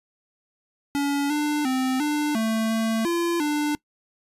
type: tone with pitch steps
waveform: square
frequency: 283.5 / 297.5 / 259.5 / 297.7 / 222.2 / 223.7 / 341.8 / 296.9 Hz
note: C#4 / D4 / C4 / D4 / A3 / A3 / F4 / D4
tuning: +39 / +22 / -14 / +24 / +17 / +29 / -37 / +19 cents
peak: -22 dBFS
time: 0.95-3.75 s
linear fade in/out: 0 ms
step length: 350 ms
effects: noise-tail reverb RT60 0.1 s tail -22 dB re dry + resampled to 32000 Hz